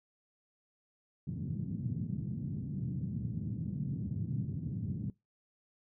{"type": "band-pass noise", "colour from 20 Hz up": "pink", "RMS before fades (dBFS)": -37, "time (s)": [1.27, 5.1], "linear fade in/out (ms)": 2, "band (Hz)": [110, 200], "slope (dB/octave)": 24, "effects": ["noise-tail reverb RT60 0.2 s tail -22 dB re dry"]}